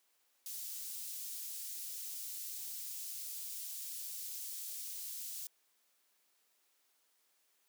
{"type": "high-pass noise", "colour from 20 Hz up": "white", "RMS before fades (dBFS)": -44, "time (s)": [0.46, 5.47], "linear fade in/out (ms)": 2, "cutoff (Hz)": 5100, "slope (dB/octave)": 12, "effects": ["white hiss -75 dBFS RMS until 7.68 s", "high-pass 300 Hz 12 dB/octave"]}